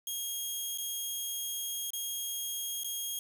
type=tone with dropouts; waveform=10% pulse; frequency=3257 Hz; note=G#7; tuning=34 cents flat; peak=-26 dBFS; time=0.07-3.19 s; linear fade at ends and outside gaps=2 ms; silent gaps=0.776-0.783 / 1.905-1.933 / 2.835-2.844 s; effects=9-bit